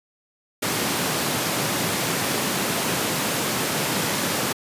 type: high-pass noise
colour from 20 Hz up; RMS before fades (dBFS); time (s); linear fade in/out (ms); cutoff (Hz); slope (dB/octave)
pink; -24; 0.62-4.53; 10; 130; 24
effects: resampled to 32000 Hz